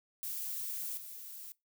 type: noise with level steps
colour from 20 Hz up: violet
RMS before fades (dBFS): -39 / -47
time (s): 0.23-1.52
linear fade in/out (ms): 0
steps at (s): 0.97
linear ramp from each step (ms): 5
effects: noise-tail reverb RT60 0.2 s tail -22 dB re dry